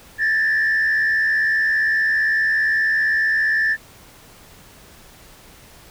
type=tone with frequency modulation; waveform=sine; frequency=1760 Hz; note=A6; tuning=in tune; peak=-14 dBFS; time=0.18-3.77 s; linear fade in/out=50 ms; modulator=77.6 Hz; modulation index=0.76; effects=tanh soft clip ceiling -13 dBFS + pink hiss -46 dBFS RMS until 5.9 s